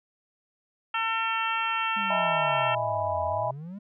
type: harmonic tone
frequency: 450.2 Hz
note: A4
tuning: 40 cents sharp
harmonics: 2 / 3 / 4 / 5 / 6 / 7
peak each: -31 / -29 / -35 / -38 / -31 / -37 dBFS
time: 0.94-2.75 s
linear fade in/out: 5 ms
type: exponential two-way sweep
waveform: triangle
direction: down then up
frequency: 210 to 85.3 to 210 Hz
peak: -34 dBFS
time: 1.96-3.79 s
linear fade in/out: 10 ms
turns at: 3.26 s
type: chord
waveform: sine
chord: E major seventh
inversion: third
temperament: equal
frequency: 622.3 / 659.3 / 830.6 / 987.8 Hz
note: D#5 / E5 / G#5 / B5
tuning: 0 / 0 / 0 / 0 cents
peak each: -31 dBFS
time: 2.1-3.51 s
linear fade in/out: 5 ms
effects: none